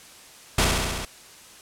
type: noise with echo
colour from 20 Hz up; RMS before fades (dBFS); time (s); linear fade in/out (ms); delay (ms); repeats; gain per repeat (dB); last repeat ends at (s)
pink; -19; 0.58-0.65; 5; 67; 6; -2; 1.052
effects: white hiss -47 dBFS RMS until 1.61 s + low-pass 10000 Hz 12 dB/octave